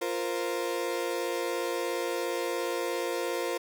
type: chord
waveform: 35% pulse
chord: F suspended fourth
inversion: none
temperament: equal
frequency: 349.2 / 466.2 / 523.3 Hz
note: F4 / Bb4 / C5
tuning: 0 / 0 / 0 cents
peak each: -32 dBFS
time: 0.01-3.58 s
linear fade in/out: 10 ms
effects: none